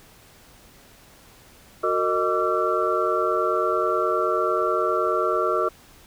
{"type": "tone cluster", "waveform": "sine", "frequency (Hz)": [368.4, 457.8, 618, 1158, 1352], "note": ["F#4", "A#4", "D#5", "D6", "E6"], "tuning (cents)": [-7, -31, -12, -25, 43], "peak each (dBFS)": -26, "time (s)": [1.83, 5.69], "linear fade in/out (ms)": 10, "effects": ["pink hiss -51 dBFS RMS until 6.06 s"]}